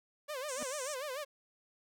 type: tone with vibrato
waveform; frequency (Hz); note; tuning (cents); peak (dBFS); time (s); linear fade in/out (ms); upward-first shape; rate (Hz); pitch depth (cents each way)
sawtooth; 554.4; C#5; 0; -34; 0.28-1.25; 20; sine; 6.8; 170
type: band-pass noise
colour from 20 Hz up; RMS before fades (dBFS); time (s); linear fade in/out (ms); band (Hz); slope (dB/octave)
pink; -45; 0.48-0.95; 10; 5500 to 9400; 96
type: tone with exponential growth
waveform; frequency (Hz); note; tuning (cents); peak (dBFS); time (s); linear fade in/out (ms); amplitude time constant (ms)
sawtooth; 245.9; B3; -7; -33; 0.55-0.63; 2; 16
effects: none